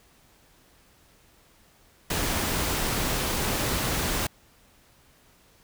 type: noise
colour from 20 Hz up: pink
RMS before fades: -27 dBFS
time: 2.1-4.27 s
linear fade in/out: 5 ms
effects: pink hiss -59 dBFS RMS until 5.63 s